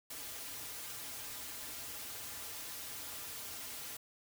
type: noise with comb filter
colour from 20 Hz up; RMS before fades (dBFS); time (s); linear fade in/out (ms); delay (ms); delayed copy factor
white; -45; 0.1-3.97; 5; 5.4; -0.75
effects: none